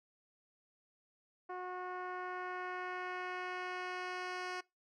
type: tone with low-pass filter sweep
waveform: 10% pulse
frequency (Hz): 364.3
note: F#4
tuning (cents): -27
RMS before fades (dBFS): -42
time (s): 1.49-4.61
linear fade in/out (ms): 10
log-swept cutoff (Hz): 1000 to 5000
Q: 1
effects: noise-tail reverb RT60 0.2 s tail -22 dB re dry